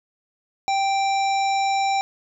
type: harmonic tone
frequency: 784 Hz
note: G5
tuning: in tune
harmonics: 1 / 3 / 5 / 7 / 9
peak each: -19 / -29 / -33 / -36 / -38 dBFS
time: 0.68-2.01 s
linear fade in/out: 0 ms
effects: none